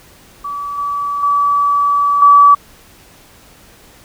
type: tone with level steps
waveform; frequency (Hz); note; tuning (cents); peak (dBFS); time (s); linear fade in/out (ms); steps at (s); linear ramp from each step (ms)
sine; 1148; D6; -40; -20 / -16 / -10 / -3; 0.44-2.55; 10; 0.78 / 1.23 / 2.22; 2
effects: pink hiss -44 dBFS RMS until 4.04 s